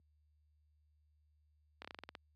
slowing click train, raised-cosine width 0.3 ms, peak -30 dBFS, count 9, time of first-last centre 1.82-2.152 s, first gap 26 ms, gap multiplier 1.13, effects added 75 Hz sine -53 dBFS peak until 2.35 s + high-pass 200 Hz 12 dB/octave

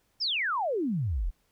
sine exponential sweep, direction down, 5588 to 34.41 Hz, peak -26 dBFS, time 0.2-1.31 s, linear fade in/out 20 ms, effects pink hiss -71 dBFS RMS until 1.51 s

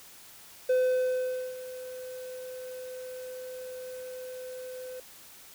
triangle tone with ADSR envelope, 509 Hz, C5, 48 cents flat, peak -19 dBFS, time 0.69-5 s, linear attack 8 ms, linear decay 850 ms, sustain -17 dB, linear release 3 ms, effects white hiss -51 dBFS RMS until 5.54 s

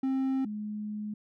triangle / sine tone pair in turn, 265.4 / 210.7 Hz, C4 / G#3, +25 / +25 cents, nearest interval major third, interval 400 cents, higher first, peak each -24 / -33 dBFS, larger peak first, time 0.03-0.45 / 0.45-1.14 s, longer second, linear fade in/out 5 ms, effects none

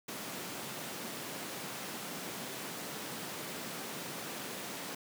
pink high-pass noise, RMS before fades -42 dBFS, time 0.08-4.95 s, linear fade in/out 5 ms, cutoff 150 Hz, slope 24 dB/octave, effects none

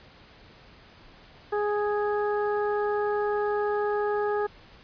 harmonic tone, 415.3 Hz, G#4, in tune, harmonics 1 / 2 / 3 / 4, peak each -25 / -31 / -35 / -37 dBFS, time 1.52-4.47 s, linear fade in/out 10 ms, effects pink hiss -52 dBFS RMS until 4.83 s + resampled to 11025 Hz

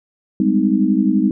sine chord, Ab major seventh, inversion third, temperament equal with one note detuned, 196 / 207.7 / 255.2 / 311.1 Hz, G3 / Ab3 / C4 / Eb4, 0 / 0 / -43 / 0 cents, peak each -18 dBFS, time 0.4-1.31 s, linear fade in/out 2 ms, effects none

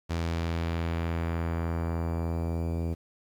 sawtooth tone with low-pass filter sweep, 83.4 Hz, E2, 21 cents sharp, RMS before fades -30 dBFS, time 0.09-2.95 s, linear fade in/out 20 ms, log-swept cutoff 6300 to 480 Hz, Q 0.94, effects 9-bit

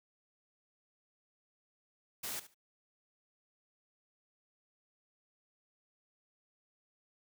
white noise with echo, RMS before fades -40 dBFS, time 2.23-2.4 s, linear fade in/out 10 ms, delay 73 ms, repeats 2, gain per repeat -15 dB, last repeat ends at 2.546 s, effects none

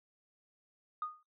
sine tone with exponential decay, 1233 Hz, D#6, 16 cents flat, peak -31 dBFS, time 1.02-1.23 s, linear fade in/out 2 ms, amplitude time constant 45 ms, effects noise-tail reverb RT60 0.2 s tail -22 dB re dry + tanh soft clip ceiling -27 dBFS

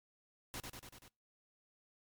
pink noise with echo, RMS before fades -44 dBFS, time 0.54-0.6 s, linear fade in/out 0 ms, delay 96 ms, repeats 5, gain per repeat -3 dB, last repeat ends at 1.08 s, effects noise-tail reverb RT60 0.3 s tail -26 dB re dry + MP3 96 kbps

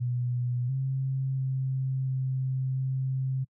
sine tone with pitch steps, 123 / 133.3 / 132.1 / 131.1 / 131.9 Hz, B2 / C3 / C3 / C3 / C3, -7 / +33 / +17 / +4 / +14 cents, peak -26 dBFS, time 0-3.45 s, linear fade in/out 20 ms, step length 690 ms, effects noise-tail reverb RT60 0.1 s tail -26 dB re dry

